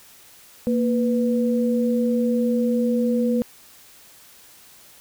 sine tone pair together, 233.1 / 493.9 Hz, A#3 / B4, 0 / 0 cents, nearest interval octave + minor second, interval 1300 cents, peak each -19 / -23 dBFS, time 0.67-3.42 s, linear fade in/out 0 ms, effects white hiss -49 dBFS RMS until 5 s

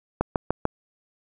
click train, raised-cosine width 1 ms, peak -7 dBFS, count 4, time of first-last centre 0.21-0.654 s, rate 6.76 Hz, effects none

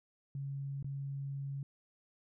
sine tone with dropouts, 138.59 Hz, C#3, in tune, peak -37 dBFS, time 0.35-1.63 s, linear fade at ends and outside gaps 2 ms, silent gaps 0.827-0.844 s, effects none

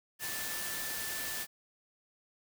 sine tone in noise, 1760 Hz, A6, in tune, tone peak -43 dBFS, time 0.19-1.47 s, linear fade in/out 50 ms, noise white, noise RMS -38 dBFS, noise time 0.19-1.47 s, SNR -8 dB, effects none

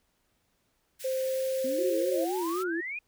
white high-pass noise, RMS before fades -43 dBFS, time 0.99-2.64 s, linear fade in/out 20 ms, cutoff 1500 Hz, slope 96 dB/octave
sine tone with pitch glide, 523.3 to 530.9 Hz, C5 to C5, 0 to +25 cents, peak -27 dBFS, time 1.04-2.25 s, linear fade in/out 10 ms, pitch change +25 cents, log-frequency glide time 1.15-2.08 s
sine exponential sweep, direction up, 247.9 to 2518 Hz, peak -33 dBFS, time 1.64-2.99 s, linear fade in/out 5 ms
sine tone with vibrato, 350.2 Hz, F4, 5 cents sharp, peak -29 dBFS, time 1.78-2.81 s, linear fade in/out 10 ms, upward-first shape sine, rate 3.9 Hz, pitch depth 110 cents each way
effects pink hiss -73 dBFS RMS until 3.07 s

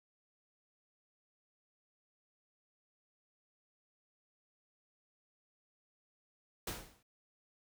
pink noise with exponential decay, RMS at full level -36 dBFS, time 6.67-7.03 s, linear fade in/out 5 ms, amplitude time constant 78 ms, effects none

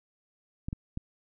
clicks, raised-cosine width 5 ms, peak -21 dBFS, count 3, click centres 0.685 / 0.729 / 0.974 s, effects none

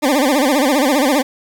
20% pulse tone with vibrato, 277.2 Hz, C#4, in tune, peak -7 dBFS, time 0.02-1.23 s, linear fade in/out 20 ms, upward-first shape sine, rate 15 Hz, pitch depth 170 cents each way, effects 7-bit

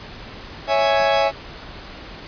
40% pulse chord, C# minor, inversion none, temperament equal, 554.4 / 659.3 / 830.6 Hz, C#5 / E5 / G#5, 0 / 0 / 0 cents, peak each -19 dBFS, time 0.67-1.32 s, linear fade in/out 50 ms, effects pink hiss -37 dBFS RMS until 2.27 s + resampled to 11025 Hz

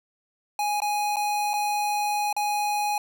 square tone with dropouts, 830.6 Hz, G#5, in tune, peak -24 dBFS, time 0.59-2.98 s, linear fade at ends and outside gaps 2 ms, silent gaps 0.803-0.819 / 1.16-1.167 / 1.534-1.538 / 2.328-2.365 s, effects none

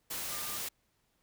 sine tone in noise, 1204 Hz, D6, 43 cents sharp, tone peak -47 dBFS, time 0.31-0.58 s, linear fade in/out 10 ms, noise white, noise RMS -38 dBFS, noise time 0.1-0.69 s, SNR -12 dB, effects pink hiss -75 dBFS RMS until 1.22 s

